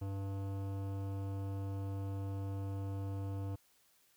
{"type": "tone with hard clipping", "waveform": "sine", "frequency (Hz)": 98, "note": "G2", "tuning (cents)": 0, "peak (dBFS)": -39, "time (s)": [0.01, 3.56], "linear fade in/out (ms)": 10, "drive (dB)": 16, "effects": ["white hiss -70 dBFS RMS until 4.16 s"]}